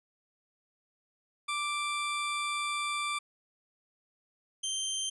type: tone pair in turn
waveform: 20% pulse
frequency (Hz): 1174.7 / 3136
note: D6 / G7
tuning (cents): 0 / 0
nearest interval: octave + perfect fourth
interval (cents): 1700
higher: second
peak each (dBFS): -26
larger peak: neither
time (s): 1.48-3.19 / 4.63-5.1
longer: first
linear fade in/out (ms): 10
effects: resampled to 24000 Hz